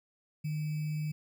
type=tone with sample-and-hold; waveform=sine; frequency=152.6 Hz; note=D#3; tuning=33 cents flat; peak=-31 dBFS; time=0.44-1.12 s; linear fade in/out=10 ms; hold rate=2450 Hz; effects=none